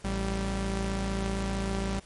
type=tone pair together; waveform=sawtooth; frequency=55.28 / 194.5 Hz; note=A1 / G3; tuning=+9 / -13 cents; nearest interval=octave + minor seventh; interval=2178 cents; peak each=-27 dBFS; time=0.04-2 s; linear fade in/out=10 ms; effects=pink hiss -54 dBFS RMS until 2.05 s + MP3 48 kbps